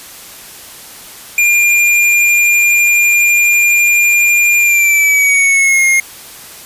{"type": "tone with pitch glide", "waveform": "square", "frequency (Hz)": [2402, 2140], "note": ["D7", "C7"], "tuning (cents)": [38, 38], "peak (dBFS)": -8, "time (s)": [1.38, 6], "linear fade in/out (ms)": 2, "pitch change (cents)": -200, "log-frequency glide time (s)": [4.61, 5.86], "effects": ["white hiss -33 dBFS RMS until 6.65 s", "resampled to 32000 Hz"]}